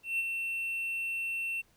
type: tone with ADSR envelope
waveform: triangle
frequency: 2700 Hz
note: E7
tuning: 41 cents sharp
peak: -25 dBFS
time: 0.03-1.62 s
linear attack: 160 ms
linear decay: 30 ms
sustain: -5 dB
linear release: 19 ms
effects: pink hiss -67 dBFS RMS until 1.76 s